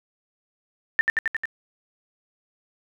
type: tone with echo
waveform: sine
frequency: 1796 Hz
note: A6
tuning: 35 cents sharp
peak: -14 dBFS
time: 0.99-1.01 s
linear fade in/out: 0 ms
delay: 89 ms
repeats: 5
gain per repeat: -2 dB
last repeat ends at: 1.455 s
effects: none